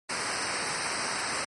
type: noise with comb filter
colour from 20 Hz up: pink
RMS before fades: -31 dBFS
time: 0.09-1.45 s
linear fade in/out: 10 ms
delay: 0.29 ms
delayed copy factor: -0.8
effects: high-pass 100 Hz 12 dB/octave + MP3 48 kbps